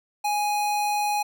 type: tone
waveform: square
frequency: 830.6 Hz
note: G#5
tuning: in tune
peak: -23 dBFS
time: 0.24-1.23 s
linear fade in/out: 10 ms
effects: none